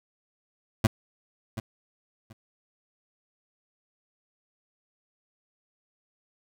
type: tone with echo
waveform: 25% pulse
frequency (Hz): 110.5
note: A2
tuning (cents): +8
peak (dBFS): -13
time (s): 0.84-0.87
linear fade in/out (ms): 5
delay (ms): 730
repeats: 2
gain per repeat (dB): -14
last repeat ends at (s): 2.33
effects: none